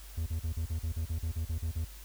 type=tone bursts; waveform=triangle; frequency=81 Hz; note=E2; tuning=30 cents flat; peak=-28 dBFS; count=13; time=0.17-1.849 s; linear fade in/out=10 ms; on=95 ms; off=37 ms; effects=added 50 Hz sine -46 dBFS peak until 2.04 s + white hiss -53 dBFS RMS until 2.04 s